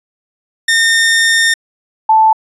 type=tone pair in turn; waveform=sawtooth / sine; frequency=1823 / 878.4 Hz; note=A#6 / A5; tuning=-39 / -3 cents; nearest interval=octave + minor second; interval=1264 cents; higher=first; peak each=-5 dBFS; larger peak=neither; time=0.68-1.54 / 2.09-2.33 s; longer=first; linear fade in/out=5 ms; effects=resampled to 24000 Hz